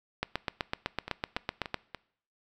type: two click trains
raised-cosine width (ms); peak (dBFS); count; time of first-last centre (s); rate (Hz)
0.3; -21 / -13; 4 / 13; 1.08-1.947 / 0.23-1.743; 3.46 / 7.93
effects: noise-tail reverb RT60 0.6 s tail -22 dB re dry